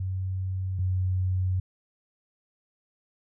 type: tone pair in turn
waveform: sine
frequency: 93.9 / 92.61 Hz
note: F#2 / F#2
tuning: +26 / +2 cents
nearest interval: unison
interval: 24 cents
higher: first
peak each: -27 / -23 dBFS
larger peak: second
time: 0-0.79 / 0.79-1.6 s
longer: second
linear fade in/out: 5 ms
effects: none